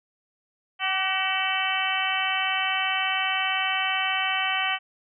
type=harmonic tone with a mistuned harmonic; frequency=379.6 Hz; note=F#4; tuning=44 cents sharp; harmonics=2 / 3 / 4 / 5 / 6 / 7 / 8; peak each=-30 / -32 / -32 / -31 / -31 / -30 / -29 dBFS; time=0.79-4.79 s; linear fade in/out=50 ms; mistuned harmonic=3; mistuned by=+37 cents; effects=none